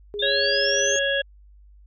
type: tone with pitch glide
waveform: sine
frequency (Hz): 411.8 to 409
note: G#4 to G#4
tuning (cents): -15 to -26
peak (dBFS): -28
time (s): 0.14-0.96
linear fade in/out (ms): 0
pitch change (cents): -11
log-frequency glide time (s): 0.56-0.66
type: linear sweep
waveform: sine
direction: up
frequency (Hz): 3520 to 6610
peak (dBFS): -24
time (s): 0.19-0.99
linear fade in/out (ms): 5
type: harmonic tone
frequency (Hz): 554.4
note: C#5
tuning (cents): 0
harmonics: 1 / 3 / 5 / 6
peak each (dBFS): -24 / -24 / -32 / -27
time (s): 0.22-1.22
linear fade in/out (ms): 10
effects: added 50 Hz sine -47 dBFS peak until 1.86 s